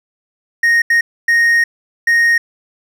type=tone bursts at uneven times; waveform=triangle; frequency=1862 Hz; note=A#6; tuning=2 cents flat; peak=-7 dBFS; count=4; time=0.63-0.82 / 0.9-1.01 / 1.28-1.64 / 2.07-2.38 s; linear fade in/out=5 ms; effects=none